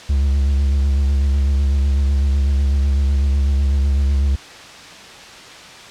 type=tone with vibrato; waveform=triangle; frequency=69.3 Hz; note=C#2; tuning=in tune; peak=-11 dBFS; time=0.09-4.36 s; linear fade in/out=10 ms; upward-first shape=sine; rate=8 Hz; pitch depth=46 cents each way; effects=white hiss -37 dBFS RMS until 5.9 s + low-pass 5000 Hz 12 dB/octave